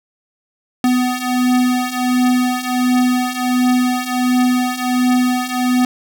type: beating tone pair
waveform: square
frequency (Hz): 249.4 / 250.8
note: B3 / B3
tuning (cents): +17 / +27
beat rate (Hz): 1.4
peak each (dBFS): -19 / -16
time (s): 0.84-5.85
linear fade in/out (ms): 2
effects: none